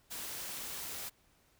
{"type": "noise", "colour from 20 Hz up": "white", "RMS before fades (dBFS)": -42, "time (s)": [0.1, 1.1], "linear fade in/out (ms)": 20, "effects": ["pink hiss -69 dBFS RMS until 1.59 s"]}